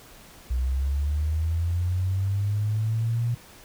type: linear sweep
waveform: sine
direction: up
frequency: 61 to 120 Hz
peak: -22 dBFS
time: 0.5-3.35 s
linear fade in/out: 10 ms
effects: pink hiss -49 dBFS RMS until 3.64 s